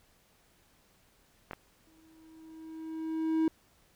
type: clicks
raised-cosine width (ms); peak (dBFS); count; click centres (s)
0.5; -24; 2; 1.511 / 1.533
type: tone with exponential growth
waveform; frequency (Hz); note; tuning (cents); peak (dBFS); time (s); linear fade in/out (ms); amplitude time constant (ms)
triangle; 320; D#4; +49; -21; 1.87-3.48; 2; 350
effects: pink hiss -66 dBFS RMS until 3.95 s